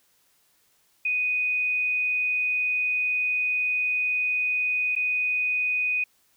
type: tone with dropouts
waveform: sine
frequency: 2489 Hz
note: D#7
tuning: in tune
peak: -22 dBFS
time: 1.05-6.04 s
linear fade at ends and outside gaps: 5 ms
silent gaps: 4.953-4.962 s
effects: white hiss -65 dBFS RMS until 6.36 s

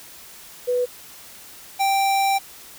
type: tone pair in turn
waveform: sine / square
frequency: 493.9 / 784 Hz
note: B4 / G5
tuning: 0 / 0 cents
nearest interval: minor sixth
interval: 800 cents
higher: second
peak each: -18 dBFS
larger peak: neither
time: 0.67-0.86 / 1.79-2.39 s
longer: second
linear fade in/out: 20 ms
effects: white hiss -43 dBFS RMS until 2.78 s

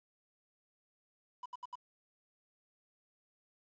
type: tone bursts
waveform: triangle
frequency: 991 Hz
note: B5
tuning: 6 cents sharp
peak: -39 dBFS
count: 4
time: 1.43-1.755 s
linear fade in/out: 5 ms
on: 28 ms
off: 71 ms
effects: resampled to 16000 Hz + 11-bit

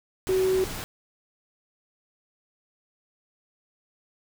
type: tone in noise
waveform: sine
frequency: 376 Hz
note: F#4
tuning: 28 cents sharp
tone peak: -20 dBFS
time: 0.29-0.64 s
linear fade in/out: 0 ms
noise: pink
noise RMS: -35 dBFS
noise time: 0.27-0.84 s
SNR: +12 dB
effects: none

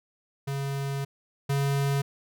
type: tone pair in turn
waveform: square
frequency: 138.59 / 139.55 Hz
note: C#3 / C#3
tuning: 0 / +12 cents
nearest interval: unison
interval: 12 cents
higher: second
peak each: -29 / -24 dBFS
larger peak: second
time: 0.47-1.05 / 1.49-2.02 s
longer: first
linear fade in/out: 10 ms
effects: none

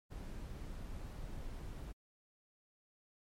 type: noise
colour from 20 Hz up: brown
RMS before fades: -45 dBFS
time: 0.1-1.93 s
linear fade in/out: 20 ms
effects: MP3 64 kbps

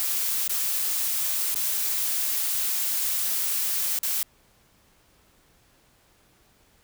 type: noise with dropouts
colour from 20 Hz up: blue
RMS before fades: -26 dBFS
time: 0-4.23 s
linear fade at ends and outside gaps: 0 ms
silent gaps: 0.477-0.495 / 1.544-1.559 / 3.988-4.032 s
effects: pink hiss -61 dBFS RMS until 6.83 s

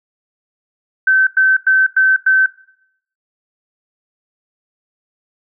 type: tone bursts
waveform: sine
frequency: 1539 Hz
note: G6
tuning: 32 cents flat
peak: -8 dBFS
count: 5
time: 1.07-2.462 s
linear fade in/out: 5 ms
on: 200 ms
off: 98 ms
effects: noise-tail reverb RT60 0.7 s tail -19 dB re dry

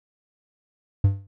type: tone with exponential decay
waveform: triangle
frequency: 98.4 Hz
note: G2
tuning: 7 cents sharp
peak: -9 dBFS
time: 1.04-1.27 s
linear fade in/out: 5 ms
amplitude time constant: 49 ms
effects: none

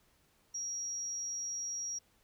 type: tone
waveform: sine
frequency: 5670 Hz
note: F8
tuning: 25 cents sharp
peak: -35 dBFS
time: 0.54-1.99 s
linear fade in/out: 10 ms
effects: tanh soft clip ceiling -31 dBFS + pink hiss -70 dBFS RMS until 2.23 s

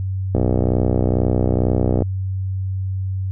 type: click train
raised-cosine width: 2 ms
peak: -5 dBFS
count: 105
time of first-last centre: 0.35-2.022 s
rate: 62.2 Hz
effects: added 95 Hz sine -20 dBFS peak until 3.31 s

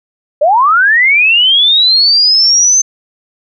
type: linear sweep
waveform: sine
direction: up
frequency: 554.4 to 6272 Hz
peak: -5 dBFS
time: 0.41-2.82 s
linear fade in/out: 10 ms
effects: none

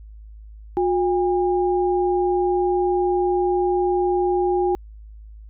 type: tone pair together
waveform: sine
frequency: 359.9 / 807.9 Hz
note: F#4 / G#5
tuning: -48 / -48 cents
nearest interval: octave + major second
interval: 1400 cents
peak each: -18 / -23 dBFS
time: 0.77-4.75 s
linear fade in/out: 0 ms
effects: added 53 Hz sine -38 dBFS peak until 5.49 s

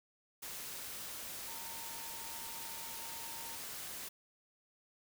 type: tone in noise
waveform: sine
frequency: 916 Hz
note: A#5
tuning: 31 cents flat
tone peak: -52 dBFS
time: 1.47-3.56 s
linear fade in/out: 10 ms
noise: white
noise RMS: -45 dBFS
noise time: 0.42-4.09 s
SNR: -10 dB
effects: none

